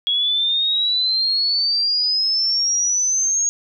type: exponential sweep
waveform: sine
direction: up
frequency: 3322 to 6620 Hz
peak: -16 dBFS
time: 0.07-3.49 s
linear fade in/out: 0 ms
effects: none